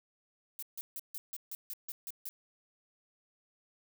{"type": "noise bursts", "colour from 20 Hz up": "violet", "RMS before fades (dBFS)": -41, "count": 10, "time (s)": [0.59, 2.29], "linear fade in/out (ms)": 0, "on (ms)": 35, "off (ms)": 150, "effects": []}